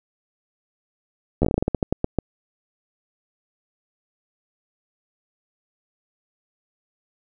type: slowing click train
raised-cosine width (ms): 2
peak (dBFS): -6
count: 15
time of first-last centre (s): 1.42-2.187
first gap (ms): 12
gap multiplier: 1.21
effects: none